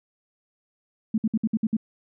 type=tone bursts; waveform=sine; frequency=220 Hz; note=A3; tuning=in tune; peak=-19 dBFS; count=7; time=1.14-1.768 s; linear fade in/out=5 ms; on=40 ms; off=58 ms; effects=none